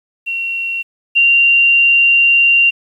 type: tone pair in turn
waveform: sine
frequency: 2736 / 2769 Hz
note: F7 / F7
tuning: -36 / -15 cents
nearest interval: unison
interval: 21 cents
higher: second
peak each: -17 / -7 dBFS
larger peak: second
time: 0.26-0.83 / 1.15-2.71 s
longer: second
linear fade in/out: 20 ms
effects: 8-bit